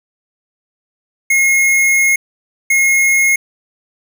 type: tone bursts at uneven times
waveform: square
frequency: 2157 Hz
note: C#7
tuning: 48 cents flat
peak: -10 dBFS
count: 2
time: 1.3-2.16 / 2.7-3.36 s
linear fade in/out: 5 ms
effects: none